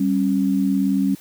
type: tone pair together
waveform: sine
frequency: 195.19 / 273.5 Hz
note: G3 / C#4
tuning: -7 / -23 cents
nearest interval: tritone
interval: 584 cents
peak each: -19 dBFS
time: 0-1.15 s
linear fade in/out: 5 ms
effects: white hiss -46 dBFS RMS until 1.2 s